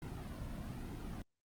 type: noise with flanger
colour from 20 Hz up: brown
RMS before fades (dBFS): -44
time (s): 0.02-1.22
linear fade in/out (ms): 2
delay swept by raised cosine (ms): 1.7 to 2.5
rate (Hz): 1.1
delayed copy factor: -0.65
effects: Opus 32 kbps